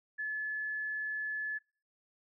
sine tone, 1721 Hz, A6, 39 cents flat, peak -33 dBFS, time 0.18-1.59 s, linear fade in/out 20 ms, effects noise-tail reverb RT60 0.4 s tail -23 dB re dry

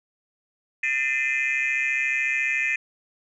sine tone cluster, 1796 / 2059 / 2417 / 2551 Hz, A6 / C7 / D7 / D#7, +35 / -28 / +49 / +43 cents, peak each -26 dBFS, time 0.83-2.76 s, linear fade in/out 5 ms, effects tanh soft clip ceiling -16 dBFS

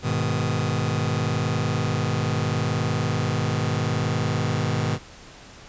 sawtooth chord, G# minor, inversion none, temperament just, 103.83 / 124.59 / 155.74 Hz, G#2 / B2 / D#3, 0 / +16 / +2 cents, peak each -22 / -22 / -22 dBFS, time 0.02-4.99 s, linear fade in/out 50 ms, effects pink hiss -45 dBFS RMS until 5.68 s + resampled to 16000 Hz

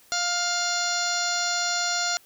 harmonic tone with a mistuned harmonic, 703 Hz, F5, 11 cents sharp, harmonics 1 / 2 / 3 / 4 / 5 / 6 / 7 / 8 / 9 / 10, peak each -31 / -29 / -37 / -39 / -36 / -30 / -35 / -31 / -41 / -32 dBFS, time 0.12-2.17 s, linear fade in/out 0 ms, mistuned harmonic 7, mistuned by -33 cents, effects white hiss -56 dBFS RMS until 2.25 s

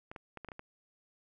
clicks, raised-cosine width 0.5 ms, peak -29 dBFS, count 7, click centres 0.115 / 0.162 / 0.373 / 0.447 / 0.487 / 0.518 / 0.594 s, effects none

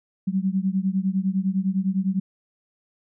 sine beating tone pair, 186.7 / 196.6 Hz, F#3 / G3, +16 / +5 cents, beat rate 9.9 Hz, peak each -23 / -24 dBFS, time 0.27-2.2 s, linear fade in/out 10 ms, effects none

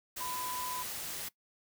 sine tone in noise, 1000 Hz, B5, 21 cents sharp, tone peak -38 dBFS, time 0.2-0.83 s, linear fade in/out 10 ms, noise white, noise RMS -40 dBFS, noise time 0.16-1.29 s, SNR -1 dB, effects noise-tail reverb RT60 0.1 s tail -20 dB re dry

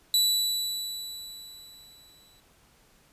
sawtooth tone with exponential decay, 3951 Hz, B7, in tune, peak -16 dBFS, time 0.14-2.4 s, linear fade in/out 1 ms, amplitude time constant 490 ms, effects pink hiss -61 dBFS RMS until 3.12 s + resampled to 32000 Hz

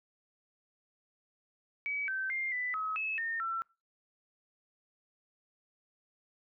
sine tone with pitch steps, 2278 / 1547 / 2110 / 1990 / 1279 / 2593 / 1827 / 1344 Hz, C#7 / G6 / C7 / B6 / D#6 / E7 / A#6 / E6, +47 / -23 / +14 / +13 / +47 / -29 / -35 / +33 cents, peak -32 dBFS, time 1.86-3.62 s, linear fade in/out 0 ms, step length 220 ms, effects noise-tail reverb RT60 0.3 s tail -26 dB re dry

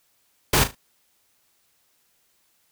pink noise with echo, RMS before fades -18 dBFS, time 0.53-0.64 s, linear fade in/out 5 ms, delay 37 ms, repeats 3, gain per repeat -11 dB, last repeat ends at 0.751 s, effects white hiss -66 dBFS RMS until 2.71 s

